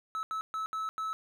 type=tone bursts at uneven times; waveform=triangle; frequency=1301 Hz; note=E6; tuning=23 cents flat; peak=-30 dBFS; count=5; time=0.15-0.23 / 0.31-0.41 / 0.54-0.66 / 0.73-0.89 / 0.98-1.13 s; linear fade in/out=0 ms; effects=none